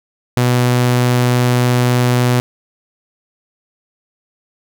sawtooth tone, 123.47 Hz, B2, in tune, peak -7 dBFS, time 0.37-2.4 s, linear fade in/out 0 ms, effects none

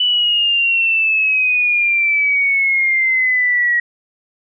sine exponential sweep, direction down, 2981 to 1905 Hz, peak -12 dBFS, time 0-3.8 s, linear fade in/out 5 ms, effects none

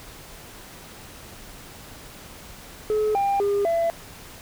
sine tone with pitch steps, 427.7 / 796 / 404.4 / 671 Hz, A4 / G5 / G#4 / E5, -49 / +26 / -46 / +31 cents, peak -17 dBFS, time 2.9-3.9 s, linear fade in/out 0 ms, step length 250 ms, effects tanh soft clip ceiling -18 dBFS + pink hiss -43 dBFS RMS until 4.41 s

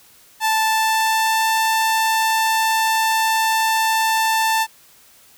sawtooth tone with pitch glide, 880 to 887.7 Hz, A5 to A5, 0 to +15 cents, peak -12 dBFS, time 0.4-4.67 s, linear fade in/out 50 ms, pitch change +15 cents, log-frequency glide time 0.63-1.48 s, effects white hiss -50 dBFS RMS until 5.37 s

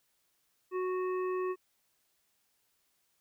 harmonic tone, 368.8 Hz, F#4, 6 cents flat, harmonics 1 / 3 / 5 / 7, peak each -31 / -39 / -49 / -51 dBFS, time 0.71-1.56 s, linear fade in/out 50 ms, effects white hiss -75 dBFS RMS until 3.2 s

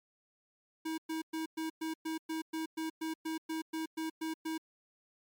square tone bursts, 319.9 Hz, D#4, 48 cents sharp, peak -35 dBFS, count 16, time 0.85-4.58 s, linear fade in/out 10 ms, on 130 ms, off 110 ms, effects MP3 96 kbps

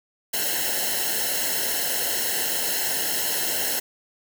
white noise with comb filter, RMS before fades -25 dBFS, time 0.33-3.8 s, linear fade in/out 10 ms, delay 0.84 ms, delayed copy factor -1, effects none

